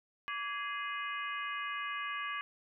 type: harmonic tone with a mistuned harmonic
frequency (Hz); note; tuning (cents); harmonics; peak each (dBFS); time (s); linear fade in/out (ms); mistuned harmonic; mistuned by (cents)
415.3; G#4; 0; 3 / 4 / 5 / 6 / 7; -39 / -41 / -43 / -45 / -46; 0.28-2.41; 0; 3; -130
effects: none